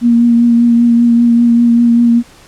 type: tone with vibrato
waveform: sine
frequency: 235.8 Hz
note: A#3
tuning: 20 cents sharp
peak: -5 dBFS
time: 0.01-2.23 s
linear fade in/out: 50 ms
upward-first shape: triangle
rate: 5.1 Hz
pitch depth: 23 cents each way
effects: pink hiss -41 dBFS RMS until 2.47 s + low-pass 10000 Hz 12 dB/octave